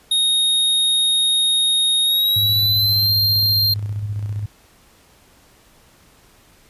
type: tone with pitch glide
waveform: square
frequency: 3729 to 4186 Hz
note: A#7 to C8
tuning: 0 to 0 cents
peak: -15 dBFS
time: 0.11-3.74 s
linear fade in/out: 5 ms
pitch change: +200 cents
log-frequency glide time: 2.03-3.12 s
type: tone with tremolo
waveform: sine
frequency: 103.83 Hz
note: G#2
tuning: in tune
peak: -20 dBFS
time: 2.36-4.46 s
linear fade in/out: 5 ms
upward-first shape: square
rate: 15 Hz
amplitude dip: 40%
effects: pink hiss -52 dBFS RMS until 6.69 s + resampled to 32000 Hz